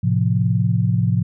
sine chord, F major, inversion first, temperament equal, 110 / 130.81 / 174.61 Hz, A2 / C3 / F3, 0 / 0 / 0 cents, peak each -18 / -20 / -20 dBFS, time 0.03-1.23 s, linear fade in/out 10 ms, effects none

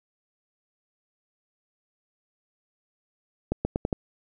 accelerating click train, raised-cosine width 2 ms, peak -11 dBFS, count 5, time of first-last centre 3.52-3.928 s, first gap 130 ms, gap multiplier 0.84, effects none

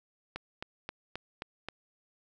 click train, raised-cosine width 0.3 ms, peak -21 dBFS, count 6, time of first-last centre 0.36-1.686 s, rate 3.77 Hz, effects none

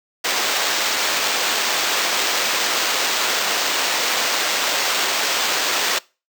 violet noise with sample-and-hold, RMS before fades -20 dBFS, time 0.24-5.99 s, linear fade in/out 10 ms, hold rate 11025 Hz, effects noise-tail reverb RT60 0.3 s tail -23 dB re dry + high-pass 400 Hz 12 dB/octave

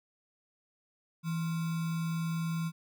sine tone with sample-and-hold, 164.81 Hz, E3, in tune, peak -30 dBFS, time 1.23-2.72 s, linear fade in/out 50 ms, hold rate 1225 Hz, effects none

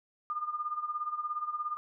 sine tone with tremolo, 1213 Hz, D#6, 44 cents flat, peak -29 dBFS, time 0.3-1.77 s, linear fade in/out 0 ms, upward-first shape sine, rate 17 Hz, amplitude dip 75%, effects none

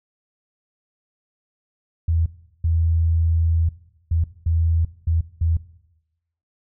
sine tone bursts at uneven times, 82.41 Hz, E2, in tune, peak -16 dBFS, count 6, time 2.08-2.26 / 2.64-3.69 / 4.11-4.24 / 4.46-4.85 / 5.07-5.21 / 5.41-5.57 s, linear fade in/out 5 ms, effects noise-tail reverb RT60 0.9 s tail -18 dB re dry

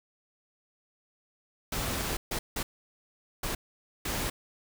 pink noise bursts at uneven times, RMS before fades -32 dBFS, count 5, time 1.72-2.17 / 2.31-2.39 / 2.56-2.63 / 3.43-3.55 / 4.05-4.3 s, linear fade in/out 5 ms, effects none

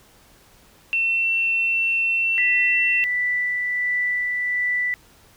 sine tone, 2699 Hz, E7, 40 cents sharp, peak -18 dBFS, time 0.93-3.04 s, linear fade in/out 0 ms
sine tone with tremolo, 1975.5 Hz, B6, in tune, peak -19 dBFS, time 2.38-4.94 s, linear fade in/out 0 ms, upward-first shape sine, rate 1.4 Hz, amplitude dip 25%
effects pink hiss -53 dBFS RMS until 5.36 s

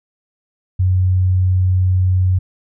sine tone, 92.3 Hz, F#2, 4 cents flat, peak -11 dBFS, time 0.79-2.39 s, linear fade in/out 10 ms, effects none

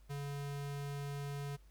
square tone, 142 Hz, C#3, 42 cents sharp, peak -40 dBFS, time 0.09-1.57 s, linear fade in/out 20 ms, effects added 50 Hz sine -58 dBFS peak until 1.7 s + pink hiss -72 dBFS RMS until 1.7 s

